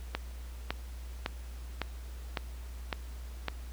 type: click train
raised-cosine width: 0.3 ms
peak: -15 dBFS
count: 7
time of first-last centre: 0.15-3.483 s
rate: 1.8 Hz
effects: added 60 Hz sine -40 dBFS peak until 3.72 s + pink hiss -55 dBFS RMS until 3.72 s